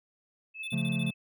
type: tone with tremolo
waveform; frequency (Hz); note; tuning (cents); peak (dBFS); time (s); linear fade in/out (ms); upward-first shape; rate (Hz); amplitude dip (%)
sine; 2604; E7; -22; -34; 0.54-1.14; 50; sine; 17; 50
type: tone bursts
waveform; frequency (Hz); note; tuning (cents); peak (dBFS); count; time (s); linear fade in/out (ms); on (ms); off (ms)
square; 3520; A7; 0; -39; 7; 0.63-1.106; 5; 44; 28
type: chord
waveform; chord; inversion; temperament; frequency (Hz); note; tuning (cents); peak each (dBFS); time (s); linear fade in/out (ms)
triangle; Db augmented; none; equal; 138.59 / 174.61 / 220; Db3 / F3 / A3; 0 / 0 / 0; -30; 0.72-1.11; 10
effects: none